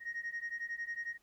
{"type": "beating tone pair", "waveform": "sine", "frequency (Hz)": [1864.7, 1875.7], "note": ["A#6", "A#6"], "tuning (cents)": [0, 10], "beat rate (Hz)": 11, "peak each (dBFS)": [-40, -39], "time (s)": [0, 1.18], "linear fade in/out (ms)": 50, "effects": ["tanh soft clip ceiling -33 dBFS", "pink hiss -73 dBFS RMS until 1.22 s"]}